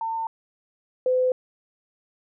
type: tone pair in turn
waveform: sine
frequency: 902 / 508.7 Hz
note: A5 / C5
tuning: +43 / -49 cents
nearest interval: minor seventh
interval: 992 cents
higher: first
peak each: -25 / -18 dBFS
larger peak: second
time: 0.01-0.27 / 1.06-1.32 s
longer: neither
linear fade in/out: 2 ms
effects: none